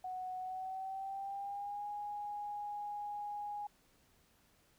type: tone with pitch glide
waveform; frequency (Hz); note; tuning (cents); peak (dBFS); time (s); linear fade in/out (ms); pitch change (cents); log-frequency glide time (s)
sine; 740 to 825.8; F#5 to G#5; 0 to -10; -39; 0.04-3.67; 5; +190; 0.39-1.87
effects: pink hiss -70 dBFS RMS until 4.78 s